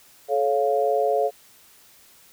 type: chord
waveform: sine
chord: A augmented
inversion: none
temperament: equal with one note detuned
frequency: 432.4 / 554.4 / 698.5 Hz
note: A4 / C#5 / E#5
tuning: -30 / 0 / 0 cents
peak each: -23 dBFS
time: 0.28-1.31 s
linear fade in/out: 50 ms
effects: white hiss -53 dBFS RMS until 2.32 s